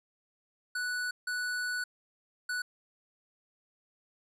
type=tone bursts at uneven times; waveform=square; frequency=1480 Hz; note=F#6; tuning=in tune; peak=-32 dBFS; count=3; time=0.75-1.11 / 1.27-1.84 / 2.49-2.62 s; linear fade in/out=5 ms; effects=low-pass 11000 Hz 12 dB/octave